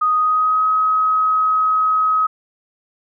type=tone with pitch glide; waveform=sine; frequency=1245 to 1270.4 Hz; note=D#6 to D#6; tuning=+1 to +36 cents; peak=-13 dBFS; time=0.01-2.27 s; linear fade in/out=10 ms; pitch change=+35 cents; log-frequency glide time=0.18-0.66 s; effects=none